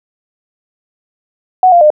sine tone with pitch steps, 741 / 694 / 605 Hz, F#5 / F5 / D#5, +2 / -11 / -49 cents, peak -3 dBFS, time 1.63-1.903 s, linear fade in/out 2 ms, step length 91 ms, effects none

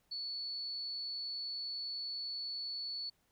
sine tone, 4435 Hz, C#8, in tune, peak -38 dBFS, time 0.11-3.1 s, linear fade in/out 10 ms, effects pink hiss -75 dBFS RMS until 3.31 s

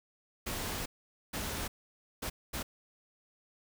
pink noise bursts at uneven times, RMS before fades -37 dBFS, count 4, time 0.46-0.86 / 1.33-1.68 / 2.22-2.3 / 2.53-2.63 s, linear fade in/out 10 ms, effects none

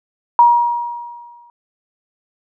sine tone with exponential decay, 952 Hz, A#5, 36 cents sharp, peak -4 dBFS, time 0.39-1.5 s, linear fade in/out 1 ms, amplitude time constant 240 ms, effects none

